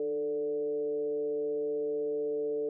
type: tone with frequency modulation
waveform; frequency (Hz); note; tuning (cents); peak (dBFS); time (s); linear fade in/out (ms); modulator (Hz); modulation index
sine; 442.1; A4; +8; -29; 0-2.69; 2; 142; 0.47
effects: none